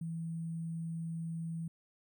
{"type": "tone with sample-and-hold", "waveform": "sine", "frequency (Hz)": 164.81, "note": "E3", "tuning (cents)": 0, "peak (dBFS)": -36, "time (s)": [0.01, 1.68], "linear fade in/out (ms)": 5, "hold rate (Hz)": 8820, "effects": []}